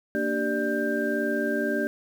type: tone cluster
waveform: sine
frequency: 231.2 / 293 / 388.3 / 592 / 1575 Hz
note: A#3 / D4 / G4 / D5 / G6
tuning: -14 / -4 / -16 / +14 / +8 cents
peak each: -30 dBFS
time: 0.15-1.87 s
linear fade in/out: 0 ms
effects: 8-bit